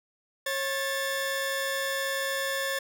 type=tone pair together; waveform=sawtooth; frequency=544 / 1750.7 Hz; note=C#5 / A6; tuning=-33 / -9 cents; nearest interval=octave + minor sixth; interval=2024 cents; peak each=-27 / -27 dBFS; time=0.46-2.79 s; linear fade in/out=5 ms; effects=none